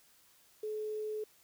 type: tone with quantisation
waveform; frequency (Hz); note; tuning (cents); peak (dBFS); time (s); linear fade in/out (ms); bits
sine; 428.6; A4; -45; -35; 0.63-1.24; 5; 10
effects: white hiss -65 dBFS RMS until 1.43 s